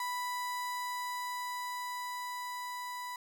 35% pulse tone with level ramp, 987.8 Hz, B5, in tune, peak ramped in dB -32 to -37 dBFS, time 0-3.16 s, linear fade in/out 2 ms, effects none

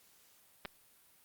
clicks, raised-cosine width 0.3 ms, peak -25 dBFS, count 2, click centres 0.651 / 0.656 s, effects white hiss -65 dBFS RMS until 1.24 s + Opus 48 kbps

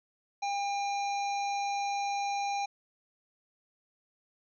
harmonic tone, 803 Hz, G5, 41 cents sharp, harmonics 1 / 3 / 5 / 7 / 8, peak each -30 / -40 / -44 / -47 / -48 dBFS, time 0.42-2.66 s, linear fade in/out 10 ms, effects none

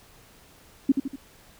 sine tone with echo, 272.3 Hz, C#4, 31 cents flat, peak -14 dBFS, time 0.89-0.92 s, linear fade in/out 5 ms, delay 80 ms, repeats 3, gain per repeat -6 dB, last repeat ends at 1.16 s, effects pink hiss -54 dBFS RMS until 1.59 s

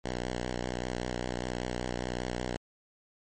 5% pulse tone with vibrato, 61.5 Hz, B1, 7 cents flat, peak -21 dBFS, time 0.04-2.57 s, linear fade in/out 10 ms, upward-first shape square, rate 5.1 Hz, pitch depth 31 cents each way, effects MP3 32 kbps

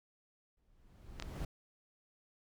brown noise with exponential growth, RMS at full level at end -36 dBFS, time 0.57-1.45 s, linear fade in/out 5 ms, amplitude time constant 190 ms
clicks, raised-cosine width 0.2 ms, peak -24 dBFS, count 2, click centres 1.199 / 1.224 s
effects none

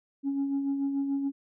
sine tone with tremolo, 277.2 Hz, C#4, in tune, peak -23 dBFS, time 0.23-1.32 s, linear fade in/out 50 ms, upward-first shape sine, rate 6.9 Hz, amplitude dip 45%, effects tanh soft clip ceiling -23 dBFS

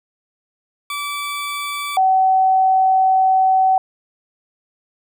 20% pulse / sine tone pair in turn, 1156 / 758.4 Hz, D6 / F#5, -28 / +43 cents, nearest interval perfect fifth, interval 729 cents, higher first, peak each -18 / -11 dBFS, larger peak second, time 0.9-1.97 / 1.97-3.78 s, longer second, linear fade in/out 2 ms, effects none

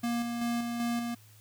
square tone with tremolo, 236.4 Hz, A#3, 24 cents sharp, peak -29 dBFS, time 0.03-1.15 s, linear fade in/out 10 ms, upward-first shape square, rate 2.6 Hz, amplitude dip 35%, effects added 107 Hz sine -55 dBFS peak until 1.4 s + white hiss -60 dBFS RMS until 1.4 s

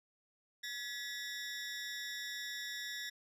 20% pulse ring-modulated tone, 1826 Hz, A#6, 36 cents flat, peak -32 dBFS, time 0.63-3.1 s, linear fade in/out 10 ms, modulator 129 Hz, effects low-pass 12000 Hz 12 dB/octave

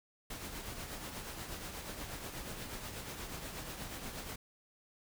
pink noise with tremolo, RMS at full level -42 dBFS, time 0.3-4.36 s, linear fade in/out 5 ms, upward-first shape triangle, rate 8.3 Hz, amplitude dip 50%, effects none

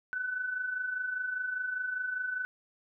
sine tone pair together, 1480 / 1505 Hz, F#6 / F#6, 0 / +29 cents, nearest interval unison, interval 29 cents, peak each -40 / -32 dBFS, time 0.13-2.45 s, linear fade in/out 0 ms, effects none

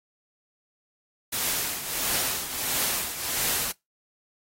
white noise with tremolo, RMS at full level -25 dBFS, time 1.32-3.72 s, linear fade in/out 10 ms, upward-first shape triangle, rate 1.5 Hz, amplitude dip 70%, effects noise-tail reverb RT60 0.2 s tail -24 dB re dry + AAC 48 kbps

